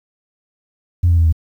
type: tone with pitch steps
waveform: sine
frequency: 87.31 / 84.92 / 82.6 / 80.34 Hz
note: F2 / F2 / E2 / E2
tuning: 0 / -48 / +4 / -44 cents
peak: -8 dBFS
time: 1.03-1.326 s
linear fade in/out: 10 ms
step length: 74 ms
effects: tanh soft clip ceiling -6 dBFS + 8-bit